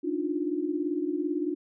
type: tone cluster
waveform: sine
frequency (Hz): 290.8 / 308.7 / 353.9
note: D4 / D#4 / F4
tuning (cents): -17 / -14 / +23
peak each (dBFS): -31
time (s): 0.03-1.55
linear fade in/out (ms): 20
effects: none